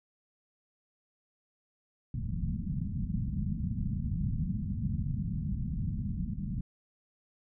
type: low-pass noise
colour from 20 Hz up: white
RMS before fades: -33 dBFS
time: 2.14-6.61 s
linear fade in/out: 5 ms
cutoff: 210 Hz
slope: 48 dB/octave
effects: none